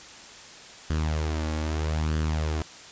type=tone with flanger; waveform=sawtooth; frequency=77.78 Hz; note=D#2; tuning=in tune; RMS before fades=-27 dBFS; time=0.9-2.62 s; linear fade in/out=0 ms; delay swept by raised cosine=0.63 to 3.63 ms; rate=0.79 Hz; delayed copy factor=+0.55; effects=white hiss -45 dBFS RMS until 2.91 s + resampled to 16000 Hz